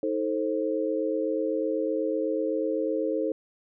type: chord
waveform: sine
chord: A diminished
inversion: second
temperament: just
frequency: 316.8 / 440 / 528 Hz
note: Eb4 / A4 / C5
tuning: +31 / 0 / +16 cents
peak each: -29 dBFS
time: 0.03-3.32 s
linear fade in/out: 2 ms
effects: none